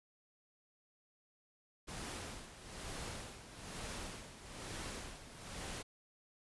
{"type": "noise with tremolo", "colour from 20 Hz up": "pink", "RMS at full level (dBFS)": -44, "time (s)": [1.87, 5.83], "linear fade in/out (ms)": 20, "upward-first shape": "sine", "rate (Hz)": 1.1, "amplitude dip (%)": 70, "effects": ["resampled to 24000 Hz"]}